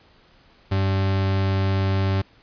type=tone; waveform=40% pulse; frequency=96.6 Hz; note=G2; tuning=25 cents flat; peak=-18 dBFS; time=0.71-2.22 s; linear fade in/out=10 ms; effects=pink hiss -55 dBFS RMS until 2.42 s + resampled to 11025 Hz